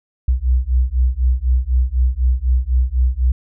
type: beating tone pair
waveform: sine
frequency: 60.8 / 64.8 Hz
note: B1 / C2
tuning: -26 / -16 cents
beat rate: 4 Hz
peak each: -16 dBFS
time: 0.28-3.32 s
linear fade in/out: 5 ms
effects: none